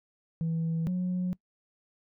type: tone pair in turn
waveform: sine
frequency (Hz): 163.8 / 181.38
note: E3 / F#3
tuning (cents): -11 / -34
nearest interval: major second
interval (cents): 177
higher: second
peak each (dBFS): -25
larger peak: neither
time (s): 0.41-0.87 / 0.87-1.33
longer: neither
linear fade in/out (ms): 0
effects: noise-tail reverb RT60 0.1 s tail -23 dB re dry + tanh soft clip ceiling -25 dBFS